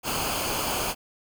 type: noise with comb filter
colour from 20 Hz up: pink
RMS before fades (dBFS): -28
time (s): 0.03-0.95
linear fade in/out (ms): 50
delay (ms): 0.53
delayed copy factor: -0.6
effects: none